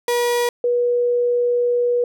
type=tone pair in turn; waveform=35% pulse / sine; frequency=481.3 / 484.6 Hz; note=B4 / B4; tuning=-45 / -33 cents; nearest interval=unison; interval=12 cents; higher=second; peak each=-15 dBFS; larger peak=neither; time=0.08-0.49 / 0.64-2.04 s; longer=second; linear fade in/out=2 ms; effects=none